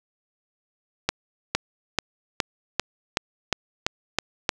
accelerating click train, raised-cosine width 0.2 ms, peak -3 dBFS, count 10, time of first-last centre 1.09-4.492 s, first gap 460 ms, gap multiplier 0.95, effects none

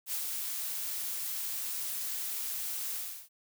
blue noise with ADSR envelope, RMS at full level -33 dBFS, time 0.06-3.29 s, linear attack 67 ms, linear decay 84 ms, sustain -3 dB, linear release 340 ms, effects none

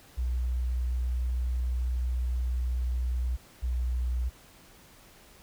sine tone pair in turn, 61.74 / 61.44 Hz, B1 / B1, 0 / -8 cents, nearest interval unison, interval 8 cents, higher first, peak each -26 dBFS, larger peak neither, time 0.17-3.37 / 3.62-4.3 s, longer first, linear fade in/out 20 ms, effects pink hiss -55 dBFS RMS until 5.42 s

